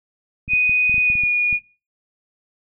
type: clicks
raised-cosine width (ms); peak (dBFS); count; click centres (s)
5; -22; 10; 0.48 / 0.535 / 0.695 / 0.896 / 0.943 / 0.981 / 1.101 / 1.154 / 1.236 / 1.528
type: tone with pitch glide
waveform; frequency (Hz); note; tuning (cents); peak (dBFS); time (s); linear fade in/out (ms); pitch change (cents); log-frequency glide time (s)
sine; 2489 to 2446; D#7 to D#7; 0 to -30; -14; 0.48-1.6; 50; -30; 1.01-1.25
effects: noise-tail reverb RT60 0.3 s tail -17 dB re dry